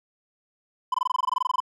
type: tone bursts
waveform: triangle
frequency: 1011 Hz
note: B5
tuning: 40 cents sharp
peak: -18 dBFS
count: 16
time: 0.92-1.603 s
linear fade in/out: 5 ms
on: 23 ms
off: 21 ms
effects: none